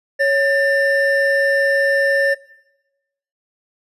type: tone pair together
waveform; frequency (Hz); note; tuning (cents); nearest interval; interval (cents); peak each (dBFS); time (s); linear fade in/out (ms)
triangle; 554.4 / 1788.8; C#5 / A6; 0 / +28; octave + minor sixth; 2028; -14; 0.19-2.35; 20
effects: noise-tail reverb RT60 1.0 s tail -21 dB re dry + resampled to 32000 Hz